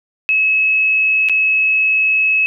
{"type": "tone with dropouts", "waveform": "sine", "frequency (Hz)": 2579, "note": "E7", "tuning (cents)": -39, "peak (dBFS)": -11, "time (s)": [0.29, 2.46], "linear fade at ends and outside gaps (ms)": 0, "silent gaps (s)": [1.287, 1.296], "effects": []}